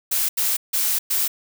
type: noise bursts at uneven times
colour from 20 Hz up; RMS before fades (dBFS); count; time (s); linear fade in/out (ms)
blue; -21; 4; 0.11-0.29 / 0.37-0.57 / 0.73-0.99 / 1.1-1.28; 10
effects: none